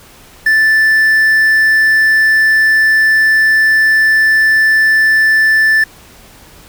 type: tone with quantisation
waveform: triangle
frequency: 1760 Hz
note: A6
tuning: in tune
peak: -5 dBFS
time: 0.46-5.84 s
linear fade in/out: 5 ms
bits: 5
effects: pink hiss -40 dBFS RMS until 6.68 s